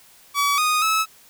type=tone with pitch steps; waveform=sawtooth; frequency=1140 / 1239 / 1298 Hz; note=C#6 / D#6 / E6; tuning=+48 / -8 / -27 cents; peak=-14 dBFS; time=0.34-1.06 s; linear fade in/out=50 ms; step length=240 ms; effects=white hiss -51 dBFS RMS until 1.29 s